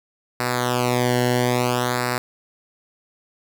sawtooth tone with flanger, 123.47 Hz, B2, in tune, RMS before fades -21 dBFS, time 0.4-2.18 s, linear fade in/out 0 ms, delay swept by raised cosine 0.31 to 0.82 ms, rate 0.59 Hz, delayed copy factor -0.85, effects none

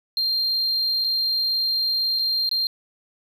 triangle tone with dropouts, 4186 Hz, C8, in tune, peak -18 dBFS, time 0.17-2.67 s, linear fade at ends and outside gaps 1 ms, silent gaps 1.041-1.045 / 2.189-2.193 / 2.492-2.513 s, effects tanh soft clip ceiling -14 dBFS

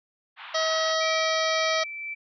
pink band-pass noise, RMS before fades -42 dBFS, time 0.36-0.96 s, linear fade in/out 50 ms, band 830 to 3600 Hz, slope 48 dB/octave
harmonic tone, 640 Hz, D#5, 49 cents sharp, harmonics 1 / 2 / 3 / 5 / 6 / 7 / 8 / 9, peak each -26 / -29 / -31 / -33 / -34 / -34 / -35 / -36 dBFS, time 0.54-1.84 s, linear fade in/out 10 ms
sine tone with tremolo, 2327 Hz, D7, 17 cents flat, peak -30 dBFS, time 1-2.15 s, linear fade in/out 20 ms, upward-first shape sine, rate 1.9 Hz, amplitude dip 35%
effects none

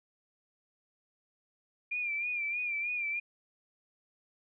sine tone with vibrato, 2394 Hz, D7, 33 cents sharp, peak -31 dBFS, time 1.91-3.2 s, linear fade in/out 10 ms, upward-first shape sine, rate 3.2 Hz, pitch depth 59 cents each way, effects none

